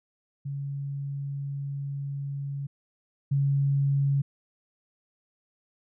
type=tone pair in turn; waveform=sine; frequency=140 / 139.49 Hz; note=C#3 / C#3; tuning=+18 / +11 cents; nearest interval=unison; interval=7 cents; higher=first; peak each=-30 / -21 dBFS; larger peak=second; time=0.45-2.67 / 3.31-4.22 s; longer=first; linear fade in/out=10 ms; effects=none